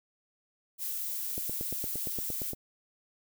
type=noise; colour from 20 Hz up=violet; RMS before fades=-35 dBFS; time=0.78-2.55 s; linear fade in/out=50 ms
type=click train; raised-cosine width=2 ms; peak=-25 dBFS; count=11; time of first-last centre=1.38-2.533 s; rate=8.67 Hz
effects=none